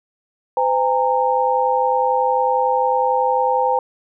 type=tone cluster; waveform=sine; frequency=510 / 810 / 921 Hz; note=C5 / G#5 / A#5; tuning=-44 / -43 / -21 cents; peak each=-19 dBFS; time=0.57-3.79 s; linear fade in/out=2 ms; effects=none